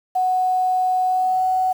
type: tone with pitch glide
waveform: sine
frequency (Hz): 740 to 746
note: F#5 to F#5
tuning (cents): 0 to +14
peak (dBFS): -16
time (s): 0.15-1.73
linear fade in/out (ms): 10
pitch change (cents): +14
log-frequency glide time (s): 1.05-1.45
effects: 7-bit